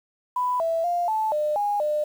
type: tone with pitch steps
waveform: sine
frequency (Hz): 994 / 659 / 700 / 872 / 602 / 822 / 601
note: B5 / E5 / F5 / A5 / D5 / G#5 / D5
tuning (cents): +11 / -1 / +4 / -16 / +43 / -18 / +40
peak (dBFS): -21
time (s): 0.36-2.04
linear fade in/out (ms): 5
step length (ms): 240
effects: 8-bit